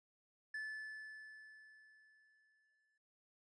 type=tone with exponential decay; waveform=triangle; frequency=1739 Hz; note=A6; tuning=21 cents flat; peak=-39 dBFS; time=0.54-2.98 s; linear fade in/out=5 ms; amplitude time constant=530 ms; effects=resampled to 22050 Hz